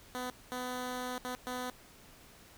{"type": "tone bursts at uneven times", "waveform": "10% pulse", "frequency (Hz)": 250.7, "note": "B3", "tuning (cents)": 26, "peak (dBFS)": -28, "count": 4, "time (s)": [[0.15, 0.3], [0.52, 1.18], [1.25, 1.35], [1.47, 1.7]], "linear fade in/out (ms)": 0, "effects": ["pink hiss -57 dBFS RMS until 2.57 s"]}